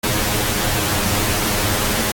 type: noise with comb filter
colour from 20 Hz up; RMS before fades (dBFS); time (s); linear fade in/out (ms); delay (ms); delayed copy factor
pink; -19; 0.03-2.12; 10; 9.6; +0.85
effects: AAC 64 kbps